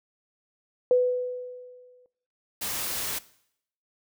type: tone with exponential decay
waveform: sine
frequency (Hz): 498.1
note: B4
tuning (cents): +15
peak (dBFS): -15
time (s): 0.91-2.06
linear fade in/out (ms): 1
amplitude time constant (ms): 250
type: noise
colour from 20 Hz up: white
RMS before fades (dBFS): -31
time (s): 2.61-3.19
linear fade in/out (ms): 10
effects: noise-tail reverb RT60 0.7 s tail -19 dB re dry